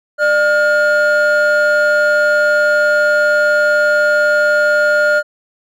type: tone pair together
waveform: triangle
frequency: 598 / 1422.3 Hz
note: D5 / F6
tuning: +31 / +31 cents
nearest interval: octave + minor third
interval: 1500 cents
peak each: -10 dBFS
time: 0.18-5.23 s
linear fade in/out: 50 ms
effects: tanh soft clip ceiling -2 dBFS